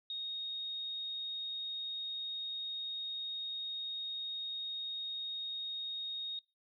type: tone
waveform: sine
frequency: 3729 Hz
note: A#7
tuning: in tune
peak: -37 dBFS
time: 0.1-6.39 s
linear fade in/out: 2 ms
effects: noise-tail reverb RT60 0.3 s tail -26 dB re dry